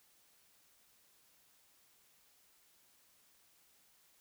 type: silence
effects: white hiss -69 dBFS RMS until 4.2 s